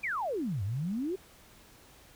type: exponential two-way sweep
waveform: sine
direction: down then up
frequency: 2489 to 91.8 to 397 Hz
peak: -30 dBFS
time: 0.03-1.16 s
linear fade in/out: 10 ms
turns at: 0.63 s
effects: pink hiss -57 dBFS RMS until 2.15 s